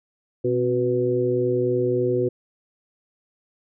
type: harmonic tone with a mistuned harmonic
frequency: 123.47 Hz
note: B2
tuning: in tune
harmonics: 1 / 2 / 3 / 4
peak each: -27 / -29 / -21 / -25 dBFS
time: 0.44-2.29 s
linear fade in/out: 10 ms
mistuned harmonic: 2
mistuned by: +88 cents
effects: none